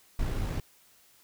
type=noise with amplitude modulation; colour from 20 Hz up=brown; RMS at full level=-29 dBFS; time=0.19-0.6 s; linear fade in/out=2 ms; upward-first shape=sine; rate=57.5 Hz; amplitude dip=30%; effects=white hiss -61 dBFS RMS until 1.23 s